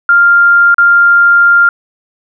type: tone with dropouts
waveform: sine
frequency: 1396.9 Hz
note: F6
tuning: in tune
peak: -3 dBFS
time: 0.09-1.69 s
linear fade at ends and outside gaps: 2 ms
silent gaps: 0.744-0.782 s
effects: none